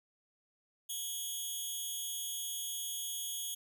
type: tone with amplitude modulation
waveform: 10% pulse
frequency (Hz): 3300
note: G#7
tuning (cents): -12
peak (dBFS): -25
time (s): 0.89-3.55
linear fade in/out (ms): 10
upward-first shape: sine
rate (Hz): 263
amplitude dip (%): 85
effects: none